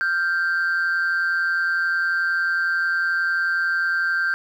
sine tone pair together, 1396.9 / 1568 Hz, F6 / G6, 0 / 0 cents, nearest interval major second, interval 200 cents, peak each -23 / -18 dBFS, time 0.01-4.34 s, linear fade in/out 0 ms, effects tanh soft clip ceiling -16 dBFS + 9-bit

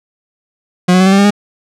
40% pulse tone with pitch steps, 180 / 183.99 / 188.08 / 192.25 / 196.52 / 200.9 / 205.3 Hz, F#3 / F#3 / F#3 / G3 / G3 / G3 / G#3, -47 / -9 / +29 / -33 / +5 / +43 / -20 cents, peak -5 dBFS, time 0.88-1.307 s, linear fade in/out 10 ms, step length 61 ms, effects low-pass 8000 Hz 12 dB/octave

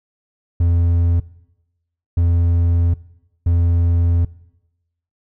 triangle tone bursts at uneven times, 85.6 Hz, F2, 34 cents flat, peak -10 dBFS, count 3, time 0.6-1.2 / 2.17-2.94 / 3.46-4.25 s, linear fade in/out 5 ms, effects noise-tail reverb RT60 0.9 s tail -20 dB re dry

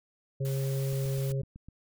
harmonic tone, 135.4 Hz, C#3, 40 cents flat, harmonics 1 / 3 / 4, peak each -28 / -38 / -40 dBFS, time 0.4-1.42 s, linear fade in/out 10 ms
white noise, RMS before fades -45 dBFS, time 0.45-1.32 s, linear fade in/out 0 ms
click train, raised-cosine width 5 ms, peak -34 dBFS, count 7, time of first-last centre 0.93-1.686 s, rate 7.94 Hz
effects none

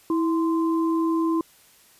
sine tone pair together, 326.9 / 1038 Hz, E4 / C6, -14 / -14 cents, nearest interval octave + minor sixth, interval 2000 cents, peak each -20 / -29 dBFS, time 0.1-1.41 s, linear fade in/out 2 ms, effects white hiss -55 dBFS RMS until 1.99 s + resampled to 32000 Hz

